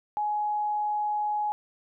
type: tone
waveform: sine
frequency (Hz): 839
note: G#5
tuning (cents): +17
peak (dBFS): -25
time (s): 0.17-1.52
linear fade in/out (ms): 0
effects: none